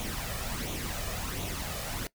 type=noise with flanger; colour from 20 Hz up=pink; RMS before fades=-35 dBFS; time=0-2.07 s; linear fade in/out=0 ms; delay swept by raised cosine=0.3 to 1.7 ms; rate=1.4 Hz; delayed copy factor=+0.55; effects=noise-tail reverb RT60 0.1 s tail -20 dB re dry